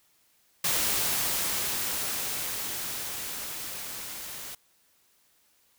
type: noise with level ramp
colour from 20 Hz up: white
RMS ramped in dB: -26 to -40 dBFS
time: 0.64-4.55 s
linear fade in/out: 5 ms
effects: white hiss -66 dBFS RMS until 5.78 s